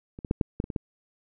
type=clicks; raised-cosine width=3 ms; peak=-27 / -21 / -10 / -10 / -13 / -21 / -21 / -15 dBFS; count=8; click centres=0.189 / 0.248 / 0.311 / 0.412 / 0.601 / 0.641 / 0.702 / 0.762 s; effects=none